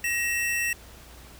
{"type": "tone pair together", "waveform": "square", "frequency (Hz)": [1892, 2676], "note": ["A#6", "E7"], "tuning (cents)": [25, 25], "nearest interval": "tritone", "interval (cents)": 600, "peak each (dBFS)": -28, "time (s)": [0.04, 0.73], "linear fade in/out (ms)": 2, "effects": ["added 60 Hz sine -49 dBFS peak until 1.39 s", "pink hiss -49 dBFS RMS until 1.39 s"]}